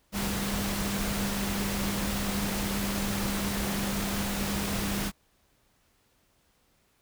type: tone in noise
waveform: sine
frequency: 200 Hz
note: G3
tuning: 35 cents sharp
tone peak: -31 dBFS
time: 0.12-5.12 s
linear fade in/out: 50 ms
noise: pink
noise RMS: -32 dBFS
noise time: 0.12-5.12 s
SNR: -2 dB
effects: pink hiss -68 dBFS RMS until 7.01 s